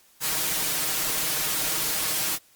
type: noise with comb filter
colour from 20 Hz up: white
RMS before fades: -26 dBFS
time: 0.2-2.39 s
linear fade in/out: 50 ms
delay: 6.4 ms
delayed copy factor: +0.75
effects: white hiss -58 dBFS RMS until 2.55 s + Opus 48 kbps